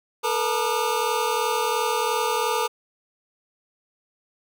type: tone cluster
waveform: square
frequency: 441.8 / 484.7 / 877 / 948 / 1208 Hz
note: A4 / B4 / A5 / A#5 / D6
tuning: +7 / -32 / -6 / +29 / +48 cents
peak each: -29 dBFS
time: 0.23-2.68 s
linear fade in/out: 20 ms
effects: none